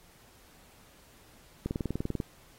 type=click train; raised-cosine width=3 ms; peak=-18 dBFS; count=12; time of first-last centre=1.66-2.202 s; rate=20.3 Hz; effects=pink hiss -59 dBFS RMS until 2.58 s + AAC 48 kbps